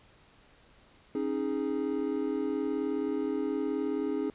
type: chord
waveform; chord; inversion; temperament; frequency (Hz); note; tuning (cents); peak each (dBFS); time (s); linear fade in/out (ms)
triangle; C# suspended second; none; equal with one note detuned; 272.1 / 311.1 / 415.3; C#4 / D#4 / G#4; -32 / 0 / 0; -31; 1.15-4.3; 2
effects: pink hiss -60 dBFS RMS until 4.34 s + resampled to 8000 Hz